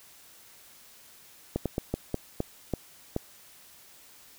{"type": "slowing click train", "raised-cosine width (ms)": 2, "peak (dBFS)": -14, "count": 8, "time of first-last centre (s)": [1.56, 3.164], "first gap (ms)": 97, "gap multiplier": 1.28, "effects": ["white hiss -54 dBFS RMS until 4.38 s"]}